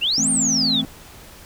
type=exponential two-way sweep; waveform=sine; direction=up then down; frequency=2594 to 9150 to 3316 Hz; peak=-17 dBFS; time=0.01-0.82 s; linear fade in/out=20 ms; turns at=0.3 s
type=chord; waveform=triangle; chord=A minor; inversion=second; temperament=equal; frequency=164.81 / 220 / 261.6 Hz; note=E3 / A3 / C4; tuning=0 / 0 / 0 cents; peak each=-28 / -24 / -23 dBFS; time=0.18-0.85 s; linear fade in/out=2 ms
effects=pink hiss -43 dBFS RMS until 1.45 s